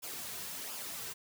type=noise with flanger; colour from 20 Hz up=white; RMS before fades=-42 dBFS; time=0.02-1.14 s; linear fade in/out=20 ms; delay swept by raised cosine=0.49 to 3.59 ms; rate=1.4 Hz; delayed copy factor=-0.55; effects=none